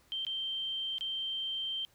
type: tone with dropouts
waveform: sine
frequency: 3136 Hz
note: G7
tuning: in tune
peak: -33 dBFS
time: 0.12-1.85 s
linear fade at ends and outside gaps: 0 ms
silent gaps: 0.25-0.267 / 0.983-1.009 s
effects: pink hiss -66 dBFS RMS until 1.94 s